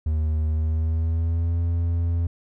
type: tone with pitch glide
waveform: triangle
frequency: 77.78 to 84.82 Hz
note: D#2 to E2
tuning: 0 to +50 cents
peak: -18 dBFS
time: 0.06-2.27 s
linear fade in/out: 5 ms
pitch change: +150 cents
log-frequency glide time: 0.48-1.59 s
effects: none